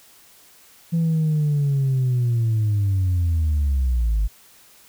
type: linear sweep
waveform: sine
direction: down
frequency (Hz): 168.2 to 49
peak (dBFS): -15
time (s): 0.92-4.28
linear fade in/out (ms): 20
effects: tanh soft clip ceiling -15 dBFS + white hiss -51 dBFS RMS until 4.88 s